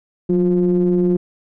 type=ring-modulated tone; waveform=triangle; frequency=86.5 Hz; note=F2; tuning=16 cents flat; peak=-8 dBFS; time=0.29-1.17 s; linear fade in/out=10 ms; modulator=268 Hz; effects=none